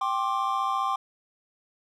triangle chord, G suspended fourth, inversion none, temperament equal with one note detuned, 784 / 1059.9 / 1174.7 Hz, G5 / C6 / D6, 0 / +22 / 0 cents, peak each -28 / -26 / -27 dBFS, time 0.01-0.96 s, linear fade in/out 5 ms, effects none

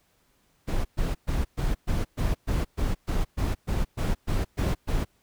brown noise bursts, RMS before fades -25 dBFS, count 15, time 0.67-5.05 s, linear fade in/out 20 ms, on 180 ms, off 120 ms, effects pink hiss -67 dBFS RMS until 5.22 s

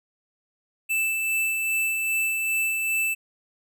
square tone with tremolo, 2644 Hz, E7, 5 cents sharp, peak -22 dBFS, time 0.89-3.15 s, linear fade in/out 20 ms, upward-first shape sine, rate 2.5 Hz, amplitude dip 30%, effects none

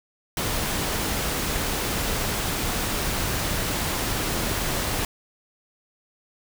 pink noise, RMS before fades -26 dBFS, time 0.37-5.05 s, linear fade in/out 2 ms, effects none

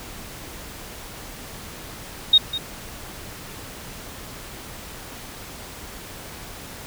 sine tone with echo, 3729 Hz, A#7, in tune, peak -9 dBFS, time 2.33-2.38 s, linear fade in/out 5 ms, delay 200 ms, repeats 1, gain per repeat -14 dB, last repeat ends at 2.58 s, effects pink hiss -38 dBFS RMS until 6.86 s

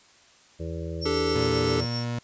harmonic tone, 82.41 Hz, E2, in tune, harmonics 1 / 2 / 4 / 5 / 6 / 7, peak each -33 / -36 / -39 / -40 / -41 / -41 dBFS, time 0.59-1.86 s, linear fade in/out 20 ms
sine tone with tremolo, 5450 Hz, F8, 43 cents flat, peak -30 dBFS, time 1.01-2.05 s, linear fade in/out 20 ms, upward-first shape triangle, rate 7.6 Hz, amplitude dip 65%
square chord, D suspended fourth, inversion none, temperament equal, 293.7 / 392 / 440 Hz, D4 / G4 / A4, 0 / 0 / 0 cents, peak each -31 / -30 / -27 dBFS, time 1.05-1.81 s, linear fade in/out 10 ms
30% pulse tone with pitch glide, 116.54 to 119.2 Hz, A#2 to A#2, 0 to +39 cents, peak -25 dBFS, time 1.35-2.19 s, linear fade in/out 5 ms, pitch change +39 cents, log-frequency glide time 1.62-1.98 s
effects white hiss -56 dBFS RMS until 2.23 s + resampled to 16000 Hz

